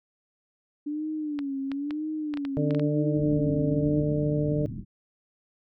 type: tone with vibrato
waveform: sine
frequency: 290.2 Hz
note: D4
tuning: 21 cents flat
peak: -28 dBFS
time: 0.86-4.01 s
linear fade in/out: 10 ms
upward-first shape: sine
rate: 1 Hz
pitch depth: 120 cents each way
type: clicks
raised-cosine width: 0.3 ms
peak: -22 dBFS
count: 9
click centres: 1.39 / 1.717 / 1.908 / 2.339 / 2.373 / 2.451 / 2.708 / 2.748 / 2.796 s
type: harmonic tone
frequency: 148.7 Hz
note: D3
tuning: 22 cents sharp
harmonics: 1 / 2 / 3 / 4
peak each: -26 / -29 / -31 / -32 dBFS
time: 2.57-4.66 s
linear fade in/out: 0 ms
type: low-pass noise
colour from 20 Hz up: white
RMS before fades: -36 dBFS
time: 3.13-4.85 s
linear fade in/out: 50 ms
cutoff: 270 Hz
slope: 48 dB/octave
effects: none